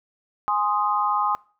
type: chord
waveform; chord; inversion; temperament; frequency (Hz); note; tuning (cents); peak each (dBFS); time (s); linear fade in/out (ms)
sine; Ab major; none; equal; 830.6 / 1046.5 / 1244.5; Ab5 / C6 / Eb6; 0 / 0 / 0; -24; 0.48-1.35; 0
effects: noise-tail reverb RT60 0.4 s tail -23 dB re dry